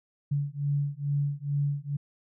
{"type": "beating tone pair", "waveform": "sine", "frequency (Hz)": [142, 144.3], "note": ["C#3", "D3"], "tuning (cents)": [42, -30], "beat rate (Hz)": 2.3, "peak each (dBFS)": -29, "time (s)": [0.31, 1.97], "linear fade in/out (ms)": 10, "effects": []}